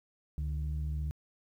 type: tone pair together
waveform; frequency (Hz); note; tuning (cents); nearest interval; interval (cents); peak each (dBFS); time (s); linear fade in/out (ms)
sine; 71.47 / 150.1; D2 / D3; -47 / +38; octave + minor second; 1285; -31 / -37; 0.38-1.11; 0
effects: tanh soft clip ceiling -27 dBFS + 11-bit